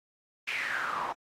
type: noise with band-pass filter sweep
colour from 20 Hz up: pink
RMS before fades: -33 dBFS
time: 0.47-1.13 s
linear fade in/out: 10 ms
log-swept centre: 2500 to 880 Hz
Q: 6.7
effects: AAC 48 kbps